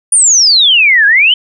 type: exponential two-way sweep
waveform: sine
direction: down then up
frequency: 9660 to 1608 to 3127 Hz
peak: -4 dBFS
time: 0.12-1.34 s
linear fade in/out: 5 ms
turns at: 1.06 s
effects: none

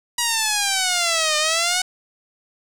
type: exponential two-way sweep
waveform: 5% pulse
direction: down then up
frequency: 966 to 604 to 746 Hz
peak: -6 dBFS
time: 0.18-1.82 s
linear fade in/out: 5 ms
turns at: 1.37 s
effects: low-pass 11000 Hz 12 dB/octave + 7-bit

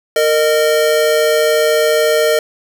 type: tone pair together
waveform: square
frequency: 460 / 614 Hz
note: A#4 / D#5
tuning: -23 / -23 cents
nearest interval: perfect fourth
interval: 500 cents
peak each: -14 dBFS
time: 0.16-2.39 s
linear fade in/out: 2 ms
effects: none

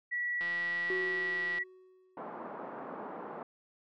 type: tone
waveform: sine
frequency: 1940 Hz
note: B6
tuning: 31 cents flat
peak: -31 dBFS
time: 0.11-1.64 s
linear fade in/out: 20 ms
type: click train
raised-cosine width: 0.3 ms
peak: -29 dBFS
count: 203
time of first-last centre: 0.41-1.584 s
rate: 172 Hz
type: tone with exponential decay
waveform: triangle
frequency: 371.7 Hz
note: F#4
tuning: 8 cents sharp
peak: -30 dBFS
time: 0.9-2.42 s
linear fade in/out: 1 ms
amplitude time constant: 330 ms
type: band-pass noise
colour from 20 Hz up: white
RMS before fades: -43 dBFS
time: 2.17-3.43 s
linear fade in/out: 2 ms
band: 190 to 1100 Hz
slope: 24 dB/octave
effects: none

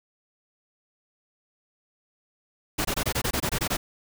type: noise bursts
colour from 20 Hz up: pink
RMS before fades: -26 dBFS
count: 11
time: 2.78-3.77 s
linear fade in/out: 10 ms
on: 70 ms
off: 22 ms
effects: none

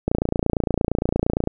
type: click train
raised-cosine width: 2 ms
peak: -6 dBFS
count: 41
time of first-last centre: 0.08-1.474 s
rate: 28.7 Hz
effects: none

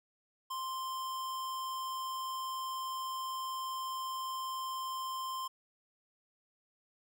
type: tone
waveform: square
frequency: 1046.5 Hz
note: C6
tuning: in tune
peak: -37 dBFS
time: 0.5-5.48 s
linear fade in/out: 10 ms
effects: none

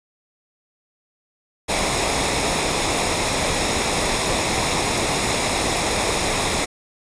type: noise with comb filter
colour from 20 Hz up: pink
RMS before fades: -21 dBFS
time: 1.68-6.66 s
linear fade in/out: 20 ms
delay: 0.66 ms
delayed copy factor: -0.5
effects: resampled to 22050 Hz

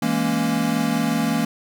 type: chord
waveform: square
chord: A# half-diminished seventh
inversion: second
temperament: equal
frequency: 164.81 / 207.7 / 233.1 / 277.2 Hz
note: E3 / G#3 / A#3 / C#4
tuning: 0 / 0 / 0 / 0 cents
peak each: -27 / -27 / -23 / -26 dBFS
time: 0.02-1.45 s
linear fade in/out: 5 ms
effects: none

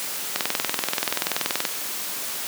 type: click train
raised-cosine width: 0.2 ms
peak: -4 dBFS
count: 28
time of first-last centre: 0.36-1.652 s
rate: 20.9 Hz
effects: white hiss -30 dBFS RMS until 2.47 s + high-pass 200 Hz 12 dB/octave

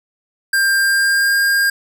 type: tone with pitch glide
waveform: square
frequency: 1592 to 1610.5 Hz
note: G6 to G6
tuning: +26 to +46 cents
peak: -13 dBFS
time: 0.53-1.7 s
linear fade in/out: 5 ms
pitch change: +20 cents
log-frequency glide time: 0.78-1.36 s
effects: none

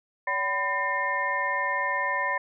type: tone cluster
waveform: sine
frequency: 570 / 762 / 1002 / 1808 / 2130 Hz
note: C#5 / G5 / B5 / A6 / C7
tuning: +48 / -49 / +25 / +47 / +30 cents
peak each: -34 / -37 / -28 / -28 / -34 dBFS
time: 0.27-2.38 s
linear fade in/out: 5 ms
effects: none

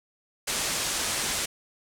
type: low-pass noise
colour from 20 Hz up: white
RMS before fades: -29 dBFS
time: 0.47-1.46 s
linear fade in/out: 10 ms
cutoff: 9600 Hz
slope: 24 dB/octave
effects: none

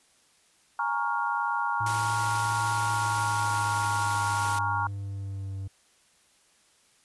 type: chord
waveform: sine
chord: Bb minor seventh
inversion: third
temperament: equal with one note detuned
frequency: 830.6 / 932.3 / 1108.7 / 1404.2 Hz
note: Ab5 / Bb5 / Db6 / F6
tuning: 0 / 0 / 0 / +9 cents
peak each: -33 / -29 / -32 / -31 dBFS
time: 0.79-4.87 s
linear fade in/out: 2 ms
type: tone with pitch glide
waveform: triangle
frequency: 110 to 96.87 Hz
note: A2 to G2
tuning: 0 to -20 cents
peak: -30 dBFS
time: 1.8-5.68 s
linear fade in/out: 10 ms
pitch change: -220 cents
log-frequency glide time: 2.72-5.56 s
type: noise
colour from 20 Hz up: white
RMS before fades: -35 dBFS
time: 1.86-4.59 s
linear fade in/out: 5 ms
effects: white hiss -63 dBFS RMS until 7.04 s + resampled to 24000 Hz

